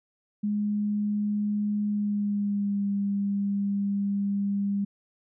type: tone with pitch glide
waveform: sine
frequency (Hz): 207.7 to 200.3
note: G#3 to G3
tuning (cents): 0 to +38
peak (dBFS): -24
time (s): 0.43-4.85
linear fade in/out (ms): 10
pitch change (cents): -62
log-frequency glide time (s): 1.87-2.89
effects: none